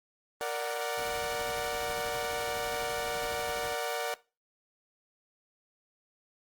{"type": "chord", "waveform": "sawtooth", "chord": "Bb augmented", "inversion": "none", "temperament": "equal", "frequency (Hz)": [466.2, 587.3, 740], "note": ["Bb4", "D5", "F#5"], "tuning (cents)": [0, 0, 0], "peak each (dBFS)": -32, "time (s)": [0.41, 4.14], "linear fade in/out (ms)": 0}
{"type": "noise with tremolo", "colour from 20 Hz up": "pink", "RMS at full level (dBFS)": -44, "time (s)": [0.97, 3.75], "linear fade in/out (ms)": 20, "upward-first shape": "sine", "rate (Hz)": 12, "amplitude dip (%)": 50}
{"effects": ["noise-tail reverb RT60 0.3 s tail -20 dB re dry", "Opus 24 kbps"]}